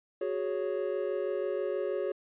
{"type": "chord", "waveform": "triangle", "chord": "F# suspended second", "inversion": "none", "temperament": "just", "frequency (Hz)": [370, 416.2, 555], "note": ["F#4", "G#4", "C#5"], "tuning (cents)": [0, 4, 2], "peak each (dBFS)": -32, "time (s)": [0.21, 2.12], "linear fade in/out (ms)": 5, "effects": ["resampled to 8000 Hz"]}